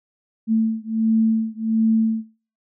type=beating tone pair; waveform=sine; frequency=221.9 / 223.3 Hz; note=A3 / A3; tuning=+15 / +26 cents; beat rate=1.4 Hz; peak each=-20 dBFS; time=0.47-2.25 s; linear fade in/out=50 ms; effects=noise-tail reverb RT60 0.4 s tail -22 dB re dry